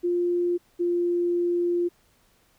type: tone pair in turn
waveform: sine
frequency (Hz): 350.7 / 348.7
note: F4 / F4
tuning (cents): +7 / -3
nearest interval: unison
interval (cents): 10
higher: first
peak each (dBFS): -21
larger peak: neither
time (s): 0.03-0.58 / 0.79-1.89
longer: second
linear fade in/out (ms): 20
effects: pink hiss -63 dBFS RMS until 2.58 s